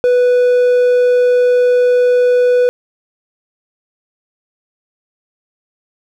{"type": "tone", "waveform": "triangle", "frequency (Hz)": 493.9, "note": "B4", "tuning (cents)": 0, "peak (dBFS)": -6, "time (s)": [0.04, 2.69], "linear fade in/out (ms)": 0, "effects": []}